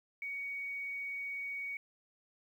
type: tone with quantisation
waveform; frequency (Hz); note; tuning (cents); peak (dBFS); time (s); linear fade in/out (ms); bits
sine; 2242; C#7; +19; -37; 0.22-1.77; 2; 11
effects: none